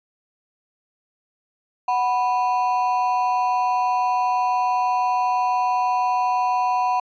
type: ring-modulated tone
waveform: triangle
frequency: 864 Hz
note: A5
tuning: 32 cents flat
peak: -13 dBFS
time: 1.88-7 s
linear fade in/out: 5 ms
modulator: 123 Hz
effects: resampled to 16000 Hz